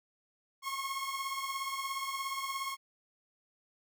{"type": "beating tone pair", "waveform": "sawtooth", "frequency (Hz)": [1081, 1098], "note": ["C#6", "C#6"], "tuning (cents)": [-44, -17], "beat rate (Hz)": 17, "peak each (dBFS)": [-33, -36], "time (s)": [0.62, 2.77], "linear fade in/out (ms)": 50, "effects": []}